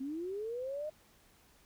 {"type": "linear sweep", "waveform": "sine", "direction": "up", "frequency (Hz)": [257.2, 622.3], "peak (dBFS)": -36, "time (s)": [0, 0.9], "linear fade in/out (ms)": 10, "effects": ["pink hiss -65 dBFS RMS until 1.65 s"]}